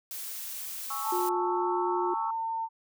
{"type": "noise", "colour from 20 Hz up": "blue", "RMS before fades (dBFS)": -38, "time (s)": [0.11, 1.29], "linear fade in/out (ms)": 0}
{"type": "chord", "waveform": "sine", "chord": "C# minor", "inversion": "second", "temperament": "equal", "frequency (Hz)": [830.6, 1108.7, 1318.5], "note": ["G#5", "C#6", "E6"], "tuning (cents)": [0, 0, 0], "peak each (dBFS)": [-39, -35, -37], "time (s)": [0.9, 2.31], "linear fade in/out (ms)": 5}
{"type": "tone with pitch glide", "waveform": "sine", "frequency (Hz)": [880, 903.2], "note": ["A5", "A5"], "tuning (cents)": [0, 45], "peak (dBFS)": -29, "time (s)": [1.03, 2.69], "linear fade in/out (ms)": 50, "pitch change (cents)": 45, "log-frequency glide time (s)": [1.22, 1.87]}
{"type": "tone", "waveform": "sine", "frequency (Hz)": 357.1, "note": "F4", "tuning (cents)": 39, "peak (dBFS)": -29, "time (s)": [1.12, 2.14], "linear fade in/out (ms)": 5}
{"effects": []}